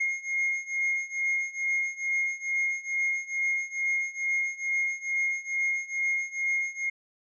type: beating tone pair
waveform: triangle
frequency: 2141 / 2143.3 Hz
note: C7 / C7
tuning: +39 / +41 cents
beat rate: 2.3 Hz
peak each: -29 / -27 dBFS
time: 0-6.9 s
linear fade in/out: 10 ms
effects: resampled to 22050 Hz